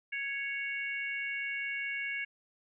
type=harmonic tone; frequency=554.4 Hz; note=C#5; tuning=in tune; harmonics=3 / 4 / 5; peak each=-39 / -35 / -42 dBFS; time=0.12-2.25 s; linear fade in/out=10 ms; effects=none